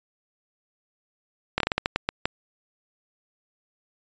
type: slowing click train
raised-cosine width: 0.3 ms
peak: -6 dBFS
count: 10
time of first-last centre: 1.58-2.255 s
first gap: 23 ms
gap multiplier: 1.28
effects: resampled to 16000 Hz